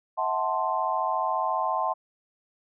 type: chord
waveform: sine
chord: F# half-diminished seventh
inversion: third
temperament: equal with one note detuned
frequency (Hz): 645.7 / 740 / 880 / 1046.5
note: E5 / F#5 / A5 / C6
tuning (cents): -36 / 0 / 0 / 0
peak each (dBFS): -31 / -30 / -29 / -28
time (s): 0.17-1.94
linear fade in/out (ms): 20
effects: none